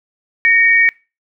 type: tone pair together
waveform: sine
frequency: 1847.6 / 2262 Hz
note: A#6 / C#7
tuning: -16 / +34 cents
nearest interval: major third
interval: 350 cents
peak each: -11 dBFS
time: 0.45-0.89 s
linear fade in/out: 0 ms
effects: noise-tail reverb RT60 0.3 s tail -24 dB re dry